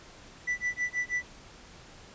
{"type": "tone with tremolo", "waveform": "triangle", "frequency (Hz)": 1975.5, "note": "B6", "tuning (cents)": 0, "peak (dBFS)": -24, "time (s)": [0.47, 1.23], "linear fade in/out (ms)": 10, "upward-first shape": "sine", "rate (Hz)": 6.2, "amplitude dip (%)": 100, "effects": ["pink hiss -51 dBFS RMS until 2.14 s", "resampled to 16000 Hz"]}